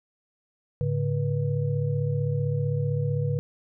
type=tone cluster; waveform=sine; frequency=107.3 / 142.9 / 485.8 Hz; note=A2 / D3 / B4; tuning=-43 / -47 / -29 cents; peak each=-28 / -25 / -32 dBFS; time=0.81-3.39 s; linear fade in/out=0 ms; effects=none